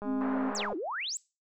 click train, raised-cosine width 1 ms, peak -27 dBFS, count 147, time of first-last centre 0.02-0.729 s, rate 206 Hz
sine tone, 263.6 Hz, C4, 13 cents sharp, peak -28 dBFS, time 0.04-0.53 s, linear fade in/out 50 ms
pink band-pass noise, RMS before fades -39 dBFS, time 0.21-0.66 s, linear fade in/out 0 ms, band 510 to 1500 Hz, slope 24 dB/octave
sine exponential two-way sweep, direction down then up, 8050 to 297.5 to 8050 Hz, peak -32 dBFS, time 0.55-1.17 s, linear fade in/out 0 ms, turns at 0.76 s
effects noise-tail reverb RT60 0.3 s tail -23 dB re dry

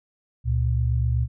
sine tone pair together, 70.4 / 118.4 Hz, C#2 / A#2, +27 / +27 cents, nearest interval major sixth, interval 900 cents, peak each -22 dBFS, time 0.44-1.28 s, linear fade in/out 50 ms, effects none

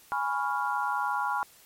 sine chord, C# dominant seventh, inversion second, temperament equal, 830.6 / 987.8 / 1108.7 / 1396.9 Hz, G#5 / B5 / C#6 / E#6, 0 / 0 / 0 / 0 cents, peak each -31 / -31 / -34 / -32 dBFS, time 0.12-1.43 s, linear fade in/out 0 ms, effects white hiss -56 dBFS RMS until 1.65 s + MP3 64 kbps

